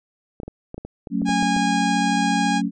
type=clicks; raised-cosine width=2 ms; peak=-19 dBFS; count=11; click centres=0.401 / 0.433 / 0.48 / 0.744 / 0.78 / 0.85 / 1.072 / 1.218 / 1.292 / 1.427 / 1.565 s
type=chord; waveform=sine; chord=F# minor; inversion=none; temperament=equal with one note detuned; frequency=185 / 223.1 / 277.2 Hz; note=F#3 / A3 / C#4; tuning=0 / +24 / 0 cents; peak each=-24 dBFS; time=1.1-2.71 s; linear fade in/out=50 ms
type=harmonic tone; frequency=820 Hz; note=G#5; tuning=22 cents flat; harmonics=1 / 2 / 3 / 4 / 5 / 6 / 7 / 8 / 9 / 10; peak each=-22 / -28 / -32 / -34 / -36 / -38 / -39 / -40 / -41 / -42 dBFS; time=1.25-2.62 s; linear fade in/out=50 ms
effects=none